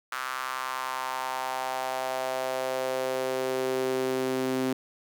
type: tone with high-pass filter sweep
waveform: sawtooth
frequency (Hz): 130.2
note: C3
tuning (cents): -8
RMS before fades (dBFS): -30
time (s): 0.12-4.73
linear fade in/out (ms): 2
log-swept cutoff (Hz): 1300 to 290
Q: 3.3
effects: none